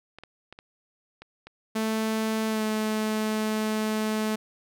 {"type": "clicks", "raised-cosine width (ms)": 0.3, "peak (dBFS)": -27, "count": 6, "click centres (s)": [0.186, 0.236, 0.526, 0.589, 1.22, 1.47]}
{"type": "tone with pitch glide", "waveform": "sawtooth", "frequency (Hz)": [220, 216.3], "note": ["A3", "A3"], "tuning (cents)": [0, -29], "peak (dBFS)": -21, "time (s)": [1.75, 4.36], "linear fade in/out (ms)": 10, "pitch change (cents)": -29, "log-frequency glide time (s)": [2.48, 2.63]}
{"effects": []}